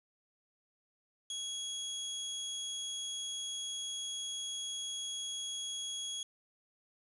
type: tone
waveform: 25% pulse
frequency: 3322 Hz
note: G#7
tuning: in tune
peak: -34 dBFS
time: 1.3-6.23 s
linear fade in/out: 2 ms
effects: resampled to 24000 Hz + 10-bit